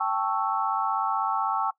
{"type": "chord", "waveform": "sine", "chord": "A dominant seventh", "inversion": "third", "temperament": "equal", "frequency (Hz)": [784, 880, 1108.7, 1318.5], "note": ["G5", "A5", "C#6", "E6"], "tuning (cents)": [0, 0, 0, 0], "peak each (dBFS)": -29, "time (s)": [0, 1.71], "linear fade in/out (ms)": 10, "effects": ["noise-tail reverb RT60 0.1 s tail -20 dB re dry"]}